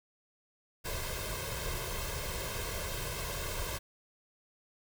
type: noise with comb filter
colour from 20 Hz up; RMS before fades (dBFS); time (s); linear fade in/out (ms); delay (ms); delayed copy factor
pink; -37; 0.84-3.79; 20; 1.9; +0.75
effects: none